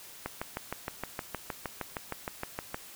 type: click train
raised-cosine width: 0.5 ms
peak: -18 dBFS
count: 17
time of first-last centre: 0.26-2.744 s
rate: 6.44 Hz
effects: white hiss -49 dBFS RMS until 2.95 s